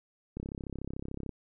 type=click train; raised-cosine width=3 ms; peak=-25 dBFS; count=32; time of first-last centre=0.37-1.293 s; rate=33.6 Hz; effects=none